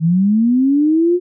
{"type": "linear sweep", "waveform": "sine", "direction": "up", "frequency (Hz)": [155.56, 362.1], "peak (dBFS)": -10, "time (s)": [0, 1.2], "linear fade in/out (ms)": 50, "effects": []}